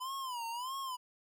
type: tone with vibrato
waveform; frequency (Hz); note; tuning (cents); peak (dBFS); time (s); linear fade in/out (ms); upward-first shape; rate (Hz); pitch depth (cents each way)
square; 1000; B5; +21; -38; 0-0.97; 20; sine; 1.6; 150
effects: none